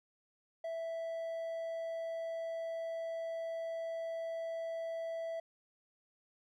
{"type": "tone", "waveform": "triangle", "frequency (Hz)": 659.3, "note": "E5", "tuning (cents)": 0, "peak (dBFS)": -35, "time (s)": [0.64, 5.4], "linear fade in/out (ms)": 5, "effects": []}